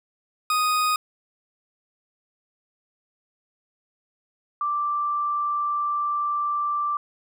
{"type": "tone pair in turn", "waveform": ["40% pulse", "sine"], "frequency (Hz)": [1244.5, 1174.7], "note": ["D#6", "D6"], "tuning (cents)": [0, 0], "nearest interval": "minor second", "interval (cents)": 100, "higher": "first", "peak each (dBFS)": [-19, -22], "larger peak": "first", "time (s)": [[0.5, 0.96], [4.61, 6.97]], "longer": "second", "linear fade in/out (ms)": 2, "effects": []}